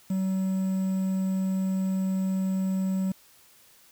triangle tone with quantisation, 190 Hz, F#3, 46 cents sharp, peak -22 dBFS, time 0.1-3.12 s, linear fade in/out 5 ms, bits 8, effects white hiss -57 dBFS RMS until 3.91 s

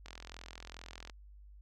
click train, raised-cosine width 0.2 ms, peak -29 dBFS, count 45, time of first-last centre 0.06-1.098 s, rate 42.4 Hz, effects added 50 Hz sine -52 dBFS peak until 1.61 s

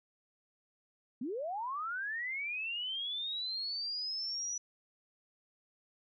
sine linear sweep, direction up, 220 to 5920 Hz, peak -35 dBFS, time 1.21-4.58 s, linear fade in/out 5 ms, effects none

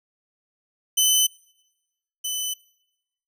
15% pulse tone pair in turn, 3028 / 3012 Hz, F#7 / F#7, +39 / +30 cents, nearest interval unison, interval 9 cents, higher first, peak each -9 / -18 dBFS, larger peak first, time 0.97-1.27 / 2.24-2.54 s, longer neither, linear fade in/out 10 ms, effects noise-tail reverb RT60 1.0 s tail -25 dB re dry

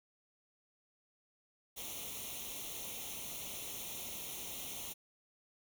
white noise with comb filter, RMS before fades -44 dBFS, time 1.76-4.94 s, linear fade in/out 20 ms, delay 0.31 ms, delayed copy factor +0.8, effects none

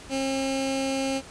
15% pulse tone with notch filter, 268.9 Hz, C4, 47 cents sharp, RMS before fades -27 dBFS, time 0.09-1.22 s, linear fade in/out 50 ms, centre 1100 Hz, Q 1.1, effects pink hiss -45 dBFS RMS until 1.3 s + resampled to 22050 Hz

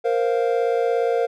triangle chord, Bb suspended second, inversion none, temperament equal, 466.2 / 523.3 / 698.5 Hz, Bb4 / C5 / F5, 0 / 0 / 0 cents, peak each -18 / -22 / -23 dBFS, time 0.04-1.27 s, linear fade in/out 20 ms, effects none

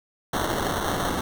white noise with sample-and-hold, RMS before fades -26 dBFS, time 0.33-1.21 s, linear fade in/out 5 ms, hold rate 2450 Hz, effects none

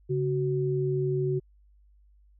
sine tone pair together, 139.49 / 372.4 Hz, C#3 / F#4, +11 / +11 cents, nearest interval octave + perfect fourth, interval 1700 cents, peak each -27 dBFS, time 0.09-1.4 s, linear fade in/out 20 ms, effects added 50 Hz sine -56 dBFS peak until 2.39 s

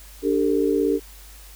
sine chord, D suspended fourth, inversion none, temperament equal with one note detuned, 293.7 / 392 / 449 Hz, D4 / G4 / A4, 0 / 0 / +35 cents, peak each -22 dBFS, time 0.22-1 s, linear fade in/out 50 ms, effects added 50 Hz sine -43 dBFS peak until 1.55 s + white hiss -47 dBFS RMS until 1.55 s

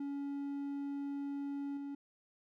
triangle tone with level steps, 281.6 Hz, C#4, 27 cents sharp, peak -35 / -38 dBFS, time 0-1.95 s, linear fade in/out 5 ms, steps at 1.77 s, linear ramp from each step 2 ms, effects none

